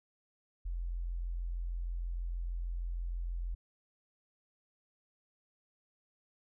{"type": "tone", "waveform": "sine", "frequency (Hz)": 43.18, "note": "F1", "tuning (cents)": -19, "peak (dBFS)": -34, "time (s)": [0.65, 3.55], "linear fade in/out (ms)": 10, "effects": []}